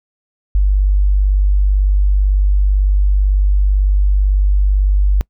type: tone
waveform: sine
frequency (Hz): 49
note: G1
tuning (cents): 0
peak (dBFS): -9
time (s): 0.55-5.21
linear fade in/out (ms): 0
effects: noise-tail reverb RT60 0.1 s tail -25 dB re dry